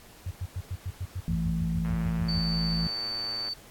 sine tone bursts, 90.8 Hz, F#2, 32 cents flat, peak -29 dBFS, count 15, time 0.26-2.395 s, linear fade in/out 5 ms, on 49 ms, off 100 ms
harmonic tone, 55.5 Hz, A1, 16 cents sharp, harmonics 1 / 3 / 4, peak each -32 / -27 / -37 dBFS, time 1.28-2.87 s, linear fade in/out 0 ms
click train, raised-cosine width 0.5 ms, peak -29 dBFS, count 189, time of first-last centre 1.85-3.485 s, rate 115 Hz
sine tone, 4550 Hz, C#8, 44 cents sharp, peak -30 dBFS, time 2.28-3.54 s, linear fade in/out 10 ms
effects pink hiss -52 dBFS RMS until 3.7 s + AAC 64 kbps

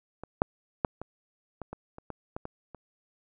clicks, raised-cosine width 1 ms, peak -25 / -7 / -10 / -23 / -23 / -24 / -29 / -23 / -21 / -23 / -29 dBFS, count 11, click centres 0.236 / 0.419 / 0.848 / 1.016 / 1.617 / 1.73 / 1.984 / 2.103 / 2.365 / 2.454 / 2.747 s, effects none

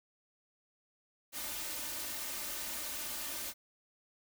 white noise with comb filter, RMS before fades -40 dBFS, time 1.32-3.54 s, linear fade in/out 50 ms, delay 3.3 ms, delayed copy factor +0.7, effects none

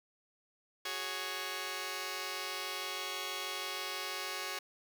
5% pulse chord, F# suspended second, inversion none, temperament just, 370 / 416.2 / 555 Hz, F#4 / G#4 / C#5, 0 / +4 / +2 cents, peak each -31 dBFS, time 0.85-4.59 s, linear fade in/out 5 ms, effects none

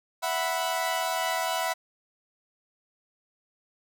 sawtooth chord, E suspended second, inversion none, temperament equal, 659.3 / 740 / 987.8 Hz, E5 / F#5 / B5, 0 / 0 / 0 cents, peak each -27 dBFS, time 0.22-1.74 s, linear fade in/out 20 ms, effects none

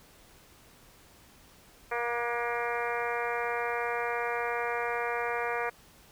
harmonic tone with a mistuned harmonic, 237.3 Hz, A#3, 31 cents sharp, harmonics 2 / 3 / 4 / 5 / 6 / 7 / 8 / 9 / 10, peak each -34 / -36 / -37 / -38 / -39 / -39 / -40 / -41 / -41 dBFS, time 1.91-5.7 s, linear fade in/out 10 ms, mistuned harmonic 6, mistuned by +32 cents, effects pink hiss -57 dBFS RMS until 6.11 s

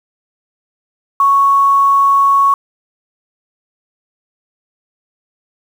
sine tone with quantisation, 1108.7 Hz, C#6, in tune, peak -7 dBFS, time 1.2-2.54 s, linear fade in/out 2 ms, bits 6, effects none

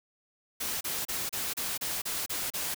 white noise bursts, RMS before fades -33 dBFS, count 9, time 0.6-2.746 s, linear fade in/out 10 ms, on 210 ms, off 32 ms, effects none

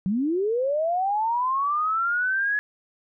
sine linear sweep, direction up, 177.4 to 1700 Hz, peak -21 dBFS, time 0.06-2.59 s, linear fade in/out 0 ms, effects none

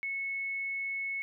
sine tone, 2199 Hz, C#7, 14 cents flat, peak -32 dBFS, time 0.03-1.22 s, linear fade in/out 0 ms, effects none

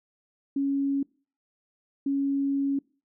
sine tone bursts at uneven times, 277.2 Hz, C#4, in tune, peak -23 dBFS, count 2, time 0.56-1.03 / 2.06-2.79 s, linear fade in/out 5 ms, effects noise-tail reverb RT60 0.4 s tail -24 dB re dry

